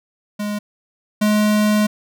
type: tone pair in turn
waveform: square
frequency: 207.7 / 211 Hz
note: G#3 / G#3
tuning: 0 / +28 cents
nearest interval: unison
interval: 28 cents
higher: second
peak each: -22 / -14 dBFS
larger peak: second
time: 0.39-0.59 / 1.21-1.87 s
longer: second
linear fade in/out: 10 ms
effects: none